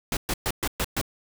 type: noise bursts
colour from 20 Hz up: pink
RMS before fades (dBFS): -26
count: 6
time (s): 0.12-1.014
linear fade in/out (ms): 2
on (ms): 49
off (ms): 120
effects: none